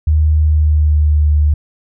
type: tone with pitch glide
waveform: sine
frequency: 77 to 74.81 Hz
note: D#2 to D2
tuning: -17 to +33 cents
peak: -8 dBFS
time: 0.07-1.54 s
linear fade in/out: 5 ms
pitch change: -50 cents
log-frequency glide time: 0.41-1.19 s
effects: none